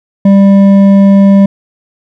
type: tone with hard clipping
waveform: sine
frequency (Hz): 197.3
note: G3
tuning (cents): +11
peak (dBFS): -3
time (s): 0.25-1.46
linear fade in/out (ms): 5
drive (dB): 7
effects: none